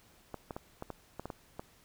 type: clicks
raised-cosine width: 1 ms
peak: -25 dBFS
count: 9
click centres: 0.343 / 0.508 / 0.565 / 0.824 / 0.903 / 1.196 / 1.256 / 1.302 / 1.595 s
effects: pink hiss -63 dBFS RMS until 1.84 s